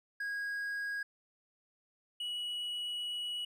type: tone pair in turn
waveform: triangle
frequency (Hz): 1643 / 2927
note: G#6 / F#7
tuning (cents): -19 / -19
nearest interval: minor seventh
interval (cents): 1000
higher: second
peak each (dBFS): -33 / -34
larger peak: first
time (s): 0.2-1.03 / 2.2-3.45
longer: second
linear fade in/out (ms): 5
effects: none